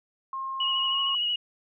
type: tone with pitch glide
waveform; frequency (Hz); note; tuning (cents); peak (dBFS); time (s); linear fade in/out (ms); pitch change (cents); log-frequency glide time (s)
sine; 1068 to 1088.6; C6 to C#6; +35 to -32; -30; 0.33-1.15; 2; +33; 0.91-0.97
type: tone with vibrato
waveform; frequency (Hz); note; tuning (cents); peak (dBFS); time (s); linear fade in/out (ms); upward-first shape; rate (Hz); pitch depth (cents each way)
sine; 2903; F#7; -34; -24; 0.6-1.36; 5; sine; 13; 25
effects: none